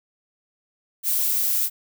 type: noise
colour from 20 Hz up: violet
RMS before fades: -22 dBFS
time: 1.03-1.7 s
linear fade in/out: 50 ms
effects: none